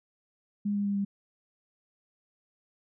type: tone with pitch steps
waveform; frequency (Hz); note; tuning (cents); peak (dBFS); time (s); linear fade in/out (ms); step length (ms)
sine; 204.6 / 202.8 / 201.1 / 199.35; G#3 / G#3 / G3 / G3; -26 / -41 / +44 / +29; -26; 0.65-1.05; 10; 100
effects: none